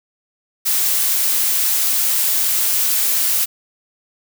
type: noise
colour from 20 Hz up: blue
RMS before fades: -17 dBFS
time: 0.65-3.46 s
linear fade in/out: 20 ms
effects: none